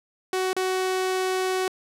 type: tone with dropouts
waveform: sawtooth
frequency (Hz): 373.6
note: F#4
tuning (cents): +17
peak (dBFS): -19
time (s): 0.33-1.68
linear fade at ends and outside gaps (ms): 2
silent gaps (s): 0.531-0.565
effects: low-pass 12000 Hz 12 dB/octave